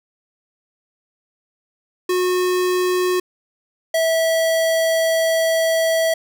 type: tone pair in turn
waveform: square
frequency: 363.7 / 652.2 Hz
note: F#4 / E5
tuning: -30 / -19 cents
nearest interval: minor seventh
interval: 1011 cents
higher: second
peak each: -17 / -16 dBFS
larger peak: second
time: 2.09-3.2 / 3.94-6.14 s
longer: second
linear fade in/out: 5 ms
effects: none